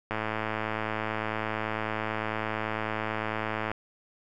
click train, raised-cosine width 0.5 ms, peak -15 dBFS, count 394, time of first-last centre 0.11-3.716 s, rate 109 Hz, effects none

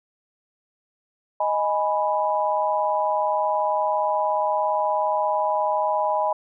sine chord, G# minor, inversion second, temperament equal, 622.3 / 830.6 / 987.8 Hz, D#5 / G#5 / B5, 0 / 0 / 0 cents, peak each -24 dBFS, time 1.4-6.33 s, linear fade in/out 5 ms, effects none

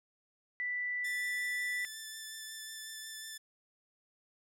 sine tone, 1975.5 Hz, B6, in tune, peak -33 dBFS, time 0.6-1.85 s, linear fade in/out 0 ms
10% pulse tone with vibrato, 1760 Hz, A6, in tune, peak -34 dBFS, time 1.04-3.38 s, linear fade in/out 10 ms, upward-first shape sine, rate 5.5 Hz, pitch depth 13 cents each way
effects none

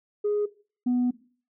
sine tone pair in turn, 415.3 / 246.9 Hz, G#4 / B3, 0 / 0 cents, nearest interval major sixth, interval 900 cents, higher first, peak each -21 / -19 dBFS, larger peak second, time 0.24-0.46 / 0.86-1.11 s, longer second, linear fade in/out 10 ms, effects noise-tail reverb RT60 0.4 s tail -18 dB re dry + tanh soft clip ceiling -19 dBFS

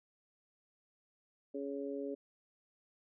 harmonic tone, 139.7 Hz, C#3, 14 cents sharp, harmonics 2 / 3 / 4, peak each -41 / -41 / -44 dBFS, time 1.54-2.15 s, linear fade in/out 10 ms, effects none

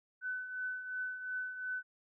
sine tone with tremolo, 1506 Hz, F#6, 30 cents sharp, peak -34 dBFS, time 0.21-1.83 s, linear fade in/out 50 ms, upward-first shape triangle, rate 2.8 Hz, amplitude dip 65%, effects none

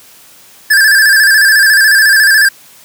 square tone with vibrato, 1662 Hz, G#6, 1 cent sharp, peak -5 dBFS, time 0.7-2.49 s, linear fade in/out 10 ms, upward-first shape square, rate 14 Hz, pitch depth 70 cents each way, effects white hiss -40 dBFS RMS until 2.84 s + high-pass 80 Hz 12 dB/octave

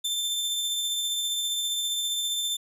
sawtooth tone with tremolo, 3555 Hz, A7, 17 cents sharp, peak -22 dBFS, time 0.04-2.57 s, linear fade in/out 10 ms, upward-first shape sine, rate 15 Hz, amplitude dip 25%, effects resampled to 32000 Hz

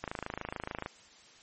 click train, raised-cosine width 0.5 ms, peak -20 dBFS, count 23, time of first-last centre 0.04-0.861 s, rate 26.8 Hz, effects white hiss -57 dBFS RMS until 1.42 s + MP3 32 kbps

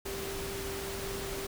sine tone in noise, 392 Hz, G4, in tune, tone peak -39 dBFS, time 0.05-1.47 s, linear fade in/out 10 ms, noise pink, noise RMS -39 dBFS, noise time 0.05-1.47 s, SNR -3 dB, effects none

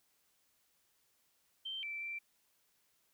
sine tone with pitch steps, 3126 / 2332 / 2347 Hz, G7 / D7 / D7, -6 / -13 / -2 cents, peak -39 dBFS, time 1.65-2.19 s, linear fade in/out 10 ms, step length 180 ms, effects white hiss -75 dBFS RMS until 3.13 s

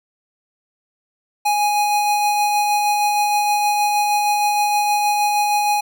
square tone with tremolo, 830 Hz, G#5, 1 cent flat, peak -15 dBFS, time 1.45-5.81 s, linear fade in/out 10 ms, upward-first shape sine, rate 6.4 Hz, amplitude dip 25%, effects none

